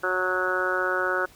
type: harmonic tone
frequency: 183.9 Hz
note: F#3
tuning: 10 cents flat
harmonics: 2 / 3 / 4 / 5 / 6 / 7 / 8 / 9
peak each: -30 / -30 / -37 / -36 / -35 / -30 / -26 / -38 dBFS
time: 0.03-1.26 s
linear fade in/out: 10 ms
effects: pink hiss -53 dBFS RMS until 1.35 s